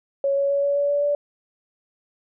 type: tone with pitch steps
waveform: sine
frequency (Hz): 554.4 / 558.6 / 562.8 / 567 / 571.3 / 575.6 / 579.9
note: C#5 / C#5 / C#5 / C#5 / D5 / D5 / D5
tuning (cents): 0 / +13 / +26 / +39 / -48 / -35 / -22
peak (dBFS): -18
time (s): 0.24-1.15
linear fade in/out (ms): 2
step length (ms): 130
effects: none